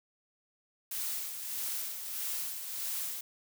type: noise with tremolo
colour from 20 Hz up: blue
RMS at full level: -35 dBFS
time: 0.91-3.21 s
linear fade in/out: 5 ms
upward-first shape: sine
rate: 1.6 Hz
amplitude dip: 50%
effects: none